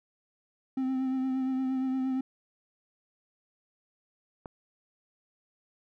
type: tone with vibrato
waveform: triangle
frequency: 261.6 Hz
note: C4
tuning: in tune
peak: -25 dBFS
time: 0.77-2.21 s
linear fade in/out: 5 ms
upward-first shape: triangle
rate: 8.6 Hz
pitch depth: 28 cents each way
type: click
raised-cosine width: 1 ms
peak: -26 dBFS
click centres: 4.458 s
effects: none